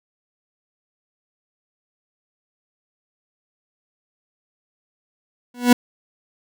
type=tone with exponential growth; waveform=40% pulse; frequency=244.6 Hz; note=B3; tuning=16 cents flat; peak=-5 dBFS; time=5.54-5.73 s; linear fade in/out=5 ms; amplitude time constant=40 ms; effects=none